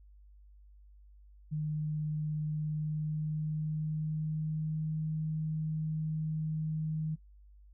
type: tone with pitch glide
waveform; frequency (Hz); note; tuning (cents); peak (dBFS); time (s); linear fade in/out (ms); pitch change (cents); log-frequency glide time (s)
sine; 152.8 to 156.46; D#3 to D#3; -31 to +10; -31; 1.51-7.16; 20; +41; 2.48-4.99
effects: noise-tail reverb RT60 0.1 s tail -21 dB re dry + added 50 Hz sine -54 dBFS peak until 7.73 s